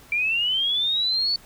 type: linear sweep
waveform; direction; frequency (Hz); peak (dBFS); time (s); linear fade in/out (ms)
sine; up; 2335 to 4500; -20; 0.12-1.36; 2
effects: pink hiss -50 dBFS RMS until 1.45 s